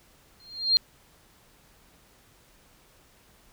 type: tone with exponential growth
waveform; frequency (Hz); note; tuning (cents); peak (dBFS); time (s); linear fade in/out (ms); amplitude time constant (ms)
sine; 4203; C8; +7; -14; 0.4-0.77; 0; 79
effects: pink hiss -59 dBFS RMS until 3.52 s